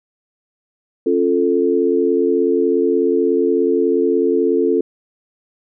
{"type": "chord", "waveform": "sine", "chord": "Db augmented", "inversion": "none", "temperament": "equal with one note detuned", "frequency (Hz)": [272.6, 349.2, 440], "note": ["Db4", "F4", "A4"], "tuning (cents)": [-29, 0, 0], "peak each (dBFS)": [-19, -17, -16], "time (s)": [1.06, 4.81], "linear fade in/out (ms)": 5, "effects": []}